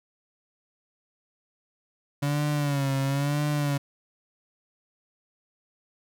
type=tone with vibrato; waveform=35% pulse; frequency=141.9 Hz; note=C#3; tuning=41 cents sharp; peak=-22 dBFS; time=2.22-3.78 s; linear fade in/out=10 ms; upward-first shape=sine; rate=1 Hz; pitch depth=78 cents each way; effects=none